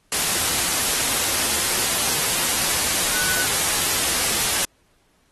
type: tone in noise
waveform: sine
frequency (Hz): 1491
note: F#6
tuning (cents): +13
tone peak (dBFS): -27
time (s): 3.14-3.45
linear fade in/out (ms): 2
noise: white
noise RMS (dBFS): -21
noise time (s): 0.12-4.65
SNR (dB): -9
effects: pink hiss -63 dBFS RMS until 5.31 s + AAC 32 kbps